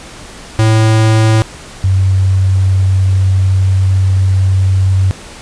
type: tone pair in turn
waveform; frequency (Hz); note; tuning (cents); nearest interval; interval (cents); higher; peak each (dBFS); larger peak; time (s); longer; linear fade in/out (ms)
square / sine; 110.3 / 95.02; A2 / F#2; +5 / +47; minor third; 258; first; -7; neither; 0.59-1.42 / 1.84-5.11; second; 0
effects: pink hiss -32 dBFS RMS until 5.41 s + resampled to 22050 Hz